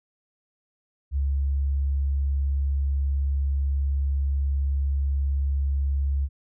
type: tone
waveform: sine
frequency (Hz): 69.3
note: C#2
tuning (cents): 0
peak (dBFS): -21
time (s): 1.11-6.29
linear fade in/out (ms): 50
effects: none